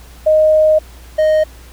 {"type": "tone pair in turn", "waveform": ["sine", "triangle"], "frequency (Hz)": [621, 621], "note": ["D#5", "D#5"], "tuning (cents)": [-3, -3], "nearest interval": "unison", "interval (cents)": 0, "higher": "neither", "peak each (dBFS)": -7, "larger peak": "neither", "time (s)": [[0.26, 0.79], [1.18, 1.44]], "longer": "first", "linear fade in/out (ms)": 10, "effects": ["added 60 Hz sine -36 dBFS peak until 1.72 s", "pink hiss -43 dBFS RMS until 1.72 s"]}